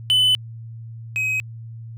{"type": "tone pair in turn", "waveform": "triangle", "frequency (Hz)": [3012, 2533], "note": ["F#7", "D#7"], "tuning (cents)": [30, 30], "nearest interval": "minor third", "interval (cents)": 300, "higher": "first", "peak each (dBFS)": [-12, -18], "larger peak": "first", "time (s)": [[0.1, 0.35], [1.16, 1.4]], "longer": "first", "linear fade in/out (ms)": 0, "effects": ["added 114 Hz sine -33 dBFS peak until 1.97 s"]}